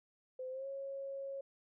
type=tone with pitch glide; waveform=sine; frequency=514 to 547.7 Hz; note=C5 to C#5; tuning=-31 to -21 cents; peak=-40 dBFS; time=0.39-1.41 s; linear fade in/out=5 ms; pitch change=+110 cents; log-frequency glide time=0.5-0.67 s; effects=none